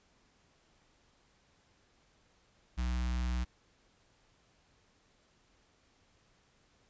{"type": "tone with notch filter", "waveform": "square", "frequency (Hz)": 61.2, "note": "B1", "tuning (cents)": -15, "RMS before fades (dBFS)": -33, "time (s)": [2.77, 3.45], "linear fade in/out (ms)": 20, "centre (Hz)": 470, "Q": 0.7, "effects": ["pink hiss -69 dBFS RMS until 6.89 s", "resampled to 16000 Hz"]}